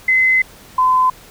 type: tone pair in turn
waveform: sine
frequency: 2046 / 1021.2 Hz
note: C7 / C6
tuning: -39 / -42 cents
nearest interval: octave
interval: 1203 cents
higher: first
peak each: -10 dBFS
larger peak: neither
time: 0.08-0.42 / 0.78-1.1 s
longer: first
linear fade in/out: 5 ms
effects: pink hiss -42 dBFS RMS until 1.3 s